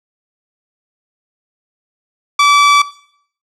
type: tone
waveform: sawtooth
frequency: 1154 Hz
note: D6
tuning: 31 cents flat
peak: -3 dBFS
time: 2.39-2.82 s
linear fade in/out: 5 ms
effects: noise-tail reverb RT60 0.6 s tail -17 dB re dry + low-pass 6000 Hz 12 dB/octave